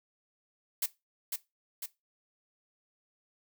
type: noise with echo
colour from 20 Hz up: blue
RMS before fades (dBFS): -30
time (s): 0.82-0.86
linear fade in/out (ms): 5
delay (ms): 500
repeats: 2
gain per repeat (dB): -4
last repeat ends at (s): 1.86
effects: noise-tail reverb RT60 0.2 s tail -17 dB re dry